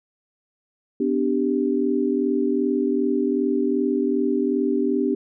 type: chord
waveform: sine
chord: G major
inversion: first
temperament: equal with one note detuned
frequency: 251.1 / 293.7 / 392 Hz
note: B3 / D4 / G4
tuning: +29 / 0 / 0 cents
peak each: -23 dBFS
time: 1-5.15 s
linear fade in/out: 5 ms
effects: none